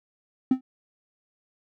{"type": "tone with exponential decay", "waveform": "triangle", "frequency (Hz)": 259.3, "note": "C4", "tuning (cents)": -15, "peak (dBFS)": -10, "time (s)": [0.51, 0.61], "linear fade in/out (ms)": 5, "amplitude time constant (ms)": 20, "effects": ["tanh soft clip ceiling -10 dBFS"]}